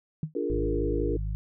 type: tone with exponential decay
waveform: sine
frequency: 155.56 Hz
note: D#3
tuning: in tune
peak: -23 dBFS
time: 0.23-0.34 s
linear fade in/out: 2 ms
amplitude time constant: 22 ms
type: chord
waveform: sine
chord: Bb dominant seventh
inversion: first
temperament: equal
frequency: 293.7 / 349.2 / 415.3 / 466.2 Hz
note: D4 / F4 / Ab4 / Bb4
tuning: 0 / 0 / 0 / 0 cents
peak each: -32 dBFS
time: 0.35-1.17 s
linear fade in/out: 5 ms
type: harmonic tone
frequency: 51.91 Hz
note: G#1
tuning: in tune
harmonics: 1 / 2 / 3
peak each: -29 / -35 / -39 dBFS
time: 0.5-1.35 s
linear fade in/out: 0 ms
effects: none